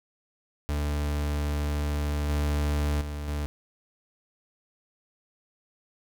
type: tone with level steps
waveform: 40% pulse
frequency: 73.42 Hz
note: D2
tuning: in tune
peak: -25 / -23 / -31 / -27 dBFS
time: 0.69-3.46 s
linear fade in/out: 0 ms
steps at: 2.29 / 3.01 / 3.28 s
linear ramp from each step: 2 ms
effects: none